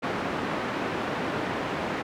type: band-pass noise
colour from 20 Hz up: pink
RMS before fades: -30 dBFS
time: 0.02-2.03 s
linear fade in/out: 20 ms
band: 190 to 2000 Hz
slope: 12 dB/octave
effects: none